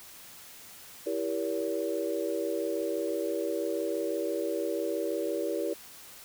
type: chord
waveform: sine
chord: E diminished seventh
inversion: none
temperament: just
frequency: 329.6 / 395.6 / 474.7 / 569.6 Hz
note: E4 / G4 / Bb4 / Db5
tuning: 0 / +16 / +31 / +47 cents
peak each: -34 dBFS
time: 1.06-5.74 s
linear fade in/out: 10 ms
effects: white hiss -49 dBFS RMS until 6.24 s